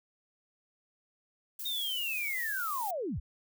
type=noise; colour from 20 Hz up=violet; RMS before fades=-40 dBFS; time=1.59-2.91 s; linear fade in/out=5 ms
type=linear sweep; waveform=sine; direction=down; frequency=3729 to 36.13 Hz; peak=-32 dBFS; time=1.65-3.2 s; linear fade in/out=10 ms
effects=none